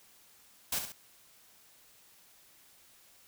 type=noise with echo; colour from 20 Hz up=white; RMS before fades=-32 dBFS; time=0.72-0.79 s; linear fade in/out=5 ms; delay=66 ms; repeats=2; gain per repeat=-7 dB; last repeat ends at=0.922 s; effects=white hiss -61 dBFS RMS until 3.27 s